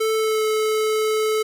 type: tone with pitch glide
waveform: square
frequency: 440 to 433.4 Hz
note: A4 to A4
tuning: 0 to -26 cents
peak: -19 dBFS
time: 0-1.43 s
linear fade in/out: 10 ms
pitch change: -26 cents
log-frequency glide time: 0.14-0.44 s
effects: none